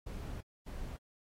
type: noise bursts at uneven times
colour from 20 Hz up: brown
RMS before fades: -42 dBFS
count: 2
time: 0.06-0.41 / 0.66-0.97 s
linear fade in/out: 10 ms
effects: AAC 48 kbps